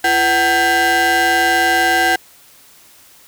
35% pulse ring-modulated tone, 415.3 Hz, G#4, in tune, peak -7 dBFS, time 0.04-2.16 s, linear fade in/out 5 ms, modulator 1170 Hz, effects white hiss -46 dBFS RMS until 3.27 s

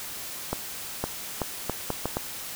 accelerating click train, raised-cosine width 1 ms, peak -12 dBFS, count 7, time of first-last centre 0.53-2.169 s, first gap 510 ms, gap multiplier 0.74, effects white hiss -37 dBFS RMS until 2.55 s

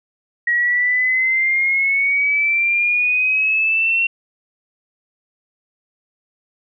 sine exponential sweep, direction up, 1900 to 2733 Hz, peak -14 dBFS, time 0.47-4.07 s, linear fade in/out 5 ms, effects none

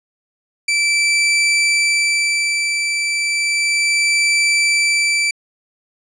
sawtooth tone with tremolo, 2328 Hz, D7, 16 cents flat, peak -9 dBFS, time 0.68-5.31 s, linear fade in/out 5 ms, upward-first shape sine, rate 0.33 Hz, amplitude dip 40%, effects resampled to 22050 Hz

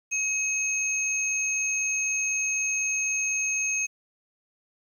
sine tone pair together, 2550 / 6426 Hz, D#7 / G8, +42 / +42 cents, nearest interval octave + major third, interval 1600 cents, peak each -27 dBFS, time 0.11-3.87 s, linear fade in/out 20 ms, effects 9-bit

